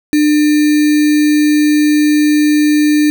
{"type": "tone with sample-and-hold", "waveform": "sine", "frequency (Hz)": 300, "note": "D4", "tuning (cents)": 37, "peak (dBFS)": -7, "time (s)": [0.13, 3.1], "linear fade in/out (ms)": 0, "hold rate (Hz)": 2100, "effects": []}